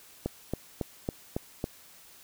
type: click train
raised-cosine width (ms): 2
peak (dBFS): -16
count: 6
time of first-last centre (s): 0.26-1.641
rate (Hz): 3.62
effects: white hiss -54 dBFS RMS until 2.23 s